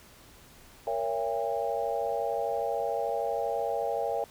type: chord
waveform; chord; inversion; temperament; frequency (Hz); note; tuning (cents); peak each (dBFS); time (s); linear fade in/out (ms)
sine; A# diminished seventh; none; just; 466.2 / 559.4 / 671.3 / 805.5; A#4 / C#5 / E5 / G5; 0 / +16 / +31 / +47; -33; 0.87-4.24; 2
effects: pink hiss -54 dBFS RMS until 4.3 s